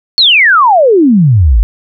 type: exponential sweep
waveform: sine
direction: down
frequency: 4454 to 46.25 Hz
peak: -3 dBFS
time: 0.18-1.63 s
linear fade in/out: 0 ms
effects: none